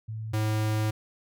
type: tone pair in turn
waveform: sine / square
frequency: 110 / 108.05 Hz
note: A2 / A2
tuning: 0 / -31 cents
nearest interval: unison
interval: 31 cents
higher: first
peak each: -32 / -25 dBFS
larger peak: second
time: 0.08-0.33 / 0.33-0.91 s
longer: second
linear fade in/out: 10 ms
effects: none